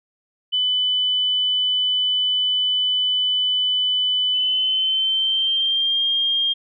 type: tone with pitch glide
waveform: sine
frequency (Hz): 3000 to 3215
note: F#7 to G7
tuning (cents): +23 to +43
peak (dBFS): -17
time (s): 0.52-6.54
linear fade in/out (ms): 20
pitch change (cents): +120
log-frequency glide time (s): 4.32-6.03
effects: none